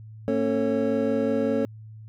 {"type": "tone cluster", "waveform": "triangle", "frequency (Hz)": [227.9, 273.2, 445.8, 550], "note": ["A#3", "C#4", "A4", "C#5"], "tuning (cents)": [-39, -25, 23, -14], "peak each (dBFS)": -25, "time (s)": [0.28, 1.65], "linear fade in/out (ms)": 0, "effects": ["added 109 Hz sine -40 dBFS peak until 2.08 s"]}